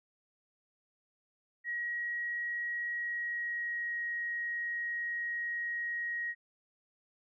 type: tone with pitch glide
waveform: sine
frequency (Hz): 1902 to 1888.9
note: A#6 to A#6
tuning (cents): +34 to +22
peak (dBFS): -33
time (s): 1.64-6.35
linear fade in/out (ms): 50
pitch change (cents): -12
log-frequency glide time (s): 2.92-4.09
effects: none